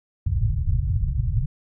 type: low-pass noise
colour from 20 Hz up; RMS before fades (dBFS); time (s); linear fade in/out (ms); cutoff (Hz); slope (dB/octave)
white; -22; 0.26-1.46; 5; 130; 48
effects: none